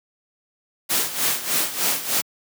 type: noise with tremolo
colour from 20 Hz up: white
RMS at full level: -20 dBFS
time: 0.89-2.22 s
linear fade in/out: 20 ms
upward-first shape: sine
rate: 3.3 Hz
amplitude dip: 75%
effects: high-pass 150 Hz 12 dB/octave